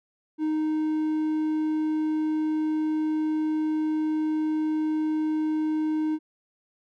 triangle tone, 310.3 Hz, D#4, 5 cents flat, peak -21 dBFS, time 0.38-6.19 s, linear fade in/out 50 ms, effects none

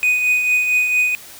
triangle tone with tremolo, 2489 Hz, D#7, in tune, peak -10 dBFS, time 0.03-1.15 s, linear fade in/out 0 ms, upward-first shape triangle, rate 4.4 Hz, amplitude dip 50%, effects white hiss -39 dBFS RMS until 1.39 s

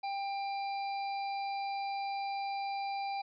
harmonic tone with a mistuned harmonic, 793 Hz, G5, 20 cents sharp, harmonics 1 / 3 / 5 / 6, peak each -34 / -45 / -52 / -50 dBFS, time 0.03-3.22 s, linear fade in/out 10 ms, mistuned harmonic 5, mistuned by +21 cents, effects none

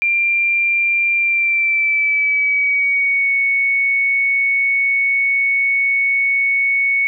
sine tone with pitch glide, 2378 to 2219 Hz, D7 to C#7, +21 to +1 cents, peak -13 dBFS, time 0.02-7.07 s, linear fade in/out 0 ms, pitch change -120 cents, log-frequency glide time 1.16-3.31 s, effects none

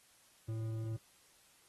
sine tone with hard clipping, 111.6 Hz, A2, 25 cents sharp, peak -38 dBFS, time 0.48-0.97 s, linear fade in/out 10 ms, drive 8 dB, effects white hiss -66 dBFS RMS until 1.68 s + AAC 32 kbps

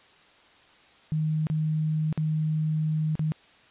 sine tone with dropouts, 155.56 Hz, D#3, in tune, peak -23 dBFS, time 1.12-3.32 s, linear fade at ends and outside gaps 0 ms, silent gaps 1.469-1.5 / 2.127-2.176 / 3.154-3.194 s, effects white hiss -56 dBFS RMS until 3.7 s + resampled to 8000 Hz

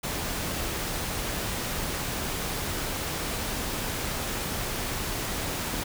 pink noise, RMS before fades -31 dBFS, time 0.03-5.84 s, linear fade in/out 10 ms, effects none

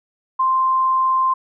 sine tone, 1046 Hz, C6, 1 cent flat, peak -14 dBFS, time 0.39-1.34 s, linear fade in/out 10 ms, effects none

